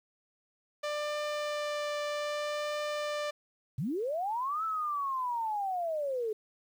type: tone with vibrato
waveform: sawtooth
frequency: 593 Hz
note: D5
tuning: 17 cents sharp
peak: -28 dBFS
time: 0.83-3.31 s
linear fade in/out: 10 ms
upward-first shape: triangle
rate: 0.63 Hz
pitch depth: 10 cents each way
type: linear two-way sweep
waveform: sine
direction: up then down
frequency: 110 to 1328 to 417.8 Hz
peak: -30 dBFS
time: 3.78-6.33 s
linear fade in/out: 5 ms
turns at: 4.64 s
effects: low-pass 6000 Hz 12 dB/octave + 10-bit